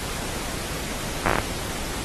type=slowing click train; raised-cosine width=0.5 ms; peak=-5 dBFS; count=8; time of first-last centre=1.26-1.385 s; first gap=10 ms; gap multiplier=1.19; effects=pink hiss -31 dBFS RMS until 2.04 s + AAC 32 kbps